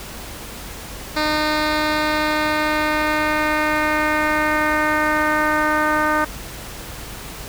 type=tone with low-pass filter sweep; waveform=10% pulse; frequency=305.2 Hz; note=D#4; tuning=33 cents flat; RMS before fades=-19 dBFS; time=1.16-6.25 s; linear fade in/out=10 ms; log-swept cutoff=4200 to 1500 Hz; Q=1.9; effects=added 50 Hz sine -38 dBFS peak until 7.48 s + pink hiss -34 dBFS RMS until 7.48 s